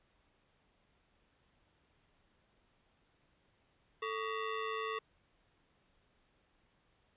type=ring-modulated tone; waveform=sawtooth; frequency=783 Hz; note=G5; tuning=2 cents flat; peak=-29 dBFS; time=4.02-4.99 s; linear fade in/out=5 ms; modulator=341 Hz; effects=pink hiss -73 dBFS RMS until 7.16 s + resampled to 8000 Hz